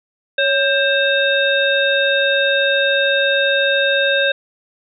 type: harmonic tone with a mistuned harmonic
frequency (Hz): 529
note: C5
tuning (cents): +19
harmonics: 1 / 3 / 5 / 7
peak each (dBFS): -17 / -17 / -23 / -20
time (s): 0.38-4.32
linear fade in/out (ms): 5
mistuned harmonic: 1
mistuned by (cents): +88
effects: none